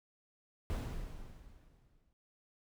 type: noise with exponential decay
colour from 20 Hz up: brown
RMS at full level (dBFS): -34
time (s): 0.7-2.13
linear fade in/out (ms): 0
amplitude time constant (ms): 310
effects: none